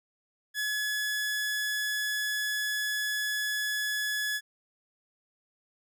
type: tone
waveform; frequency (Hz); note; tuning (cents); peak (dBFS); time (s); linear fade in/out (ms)
sawtooth; 1700; G#6; +40; -25; 0.54-4.41; 50
effects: none